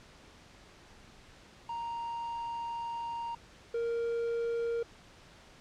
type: tone pair in turn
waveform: triangle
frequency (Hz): 932.3 / 466.1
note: A#5 / A#4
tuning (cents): 0 / 0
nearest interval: octave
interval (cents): 1200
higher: first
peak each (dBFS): -33 / -28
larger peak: second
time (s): 1.69-3.35 / 3.74-4.83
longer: first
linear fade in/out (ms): 5
effects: pink hiss -56 dBFS RMS until 5.6 s + low-pass 6000 Hz 12 dB/octave